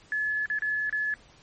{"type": "tone with dropouts", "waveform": "sine", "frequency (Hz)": 1714, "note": "A6", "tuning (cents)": -46, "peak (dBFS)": -25, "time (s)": [0.12, 1.14], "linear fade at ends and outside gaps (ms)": 1, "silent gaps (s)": [[0.458, 0.5], [0.587, 0.621], [0.896, 0.926]], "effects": ["pink hiss -56 dBFS RMS until 1.42 s", "MP3 32 kbps"]}